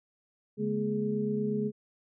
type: tone cluster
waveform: sine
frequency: 142.7 / 211.5 / 239.9 / 418.1 Hz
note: D3 / G#3 / A#3 / G#4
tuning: -49 / +32 / +50 / +12 cents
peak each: -37 / -30 / -38 / -32 dBFS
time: 0.57-1.72 s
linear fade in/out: 50 ms
effects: none